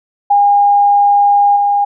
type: tone with level steps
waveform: sine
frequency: 812 Hz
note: G#5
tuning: 39 cents flat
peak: -6 / -9 dBFS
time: 0.3-1.85 s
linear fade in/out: 10 ms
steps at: 1.56 s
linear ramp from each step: 5 ms
effects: none